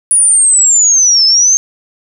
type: linear two-way sweep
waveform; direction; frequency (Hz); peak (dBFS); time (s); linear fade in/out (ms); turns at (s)
sine; down then up; 9820 to 5180 to 6420; -5; 0.11-1.57; 0; 1.25
effects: none

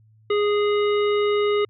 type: harmonic tone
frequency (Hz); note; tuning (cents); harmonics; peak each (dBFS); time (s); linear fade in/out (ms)
414; G#4; -5; 1 / 3 / 5 / 7 / 9; -18 / -28 / -32 / -35 / -37; 0.3-1.65; 5
effects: added 109 Hz sine -52 dBFS peak until 1.69 s

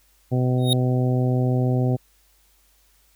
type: harmonic tone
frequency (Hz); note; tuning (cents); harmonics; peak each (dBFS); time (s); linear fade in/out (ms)
126.5; B2; +42; 1 / 2 / 3 / 4 / 5 / 6; -19 / -25 / -29 / -31 / -33 / -35; 0.31-1.97; 20
type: tone with exponential growth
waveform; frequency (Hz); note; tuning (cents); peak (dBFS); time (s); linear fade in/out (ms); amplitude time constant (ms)
square; 3729; A#7; 0; -16; 0.58-0.73; 1; 32
effects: added 50 Hz sine -61 dBFS peak until 3.15 s + white hiss -61 dBFS RMS until 3.15 s

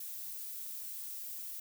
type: noise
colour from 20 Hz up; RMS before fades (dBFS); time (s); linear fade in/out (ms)
violet; -43; 0-1.6; 5
effects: none

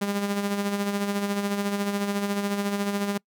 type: tone with tremolo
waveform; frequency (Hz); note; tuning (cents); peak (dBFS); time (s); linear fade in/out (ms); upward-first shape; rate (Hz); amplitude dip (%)
sawtooth; 201.7; G3; +50; -19; 0.01-3.18; 10; sine; 14; 50
effects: noise-tail reverb RT60 0.1 s tail -26 dB re dry

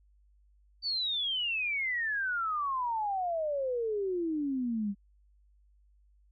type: exponential sweep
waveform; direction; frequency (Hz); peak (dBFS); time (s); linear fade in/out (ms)
sine; down; 4619 to 194.7; -29; 0.82-4.95; 50
effects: added 50 Hz sine -61 dBFS peak until 6.31 s

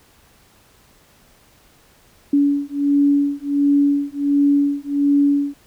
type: beating tone pair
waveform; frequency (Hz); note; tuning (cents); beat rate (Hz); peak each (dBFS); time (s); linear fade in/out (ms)
sine; 283.9 / 285.3; C#4 / C#4; +41 / +50; 1.4; -17; 2.33-5.54; 5
effects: pink hiss -53 dBFS RMS until 5.66 s

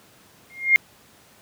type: tone with exponential growth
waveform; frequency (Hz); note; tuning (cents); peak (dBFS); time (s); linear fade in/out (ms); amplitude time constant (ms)
sine; 2126; C7; +27; -8; 0.5-0.76; 0; 55
effects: pink hiss -53 dBFS RMS until 1.41 s + high-pass 100 Hz 12 dB/octave

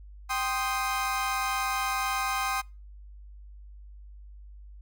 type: chord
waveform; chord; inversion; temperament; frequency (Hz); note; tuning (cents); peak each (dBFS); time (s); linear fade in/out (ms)
30% pulse; C minor; second; equal; 784 / 1046.5 / 1244.5; G5 / C6 / Eb6; 0 / 0 / 0; -29; 0.29-2.62; 20
effects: noise-tail reverb RT60 0.3 s tail -26 dB re dry + added 50 Hz sine -44 dBFS peak until 4.81 s

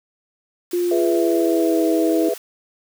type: high-pass noise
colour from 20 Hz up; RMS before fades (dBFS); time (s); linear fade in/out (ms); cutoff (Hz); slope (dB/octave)
white; -37; 0.71-2.38; 2; 650; 12
type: tone with pitch glide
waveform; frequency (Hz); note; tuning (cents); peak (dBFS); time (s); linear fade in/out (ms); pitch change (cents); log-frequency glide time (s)
sine; 352 to 322.8; F4 to E4; +14 to -36; -17; 0.73-2.29; 5; -150; 0.84-1.86
type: chord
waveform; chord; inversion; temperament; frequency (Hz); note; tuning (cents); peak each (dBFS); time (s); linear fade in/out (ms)
sine; E major; first; equal; 415.3 / 493.9 / 659.3; G#4 / B4 / E5; 0 / 0 / 0; -23; 0.91-2.34; 5
effects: none

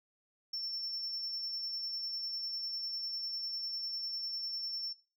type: tone with tremolo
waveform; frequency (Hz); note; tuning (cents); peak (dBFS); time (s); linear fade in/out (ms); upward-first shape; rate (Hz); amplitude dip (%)
sine; 5410; E8; +44; -34; 0.53-4.93; 5; square; 10; 30
effects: noise-tail reverb RT60 0.3 s tail -17 dB re dry + tanh soft clip ceiling -32 dBFS

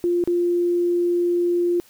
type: tone with dropouts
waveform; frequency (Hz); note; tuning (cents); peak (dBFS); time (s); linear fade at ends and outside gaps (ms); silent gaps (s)
sine; 349.2; F4; 0; -17; 0.04-1.8; 0; 0.239-0.275
effects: white hiss -53 dBFS RMS until 1.89 s

